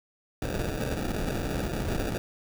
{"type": "noise with sample-and-hold", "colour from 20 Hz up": "pink", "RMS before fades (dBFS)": -30, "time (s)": [0.42, 2.18], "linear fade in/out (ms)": 2, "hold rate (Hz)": 1050, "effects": []}